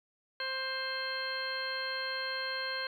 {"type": "harmonic tone", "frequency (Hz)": 525, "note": "C5", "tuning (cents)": 6, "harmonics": [1, 2, 3, 4, 5, 6, 8], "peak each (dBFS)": [-42, -42, -37, -44, -47, -45, -39], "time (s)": [0.4, 2.87], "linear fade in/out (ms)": 2, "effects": ["11-bit"]}